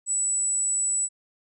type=tone; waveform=sine; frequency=7902 Hz; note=B8; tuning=in tune; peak=-22 dBFS; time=0.06-1.09 s; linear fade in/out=50 ms; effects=none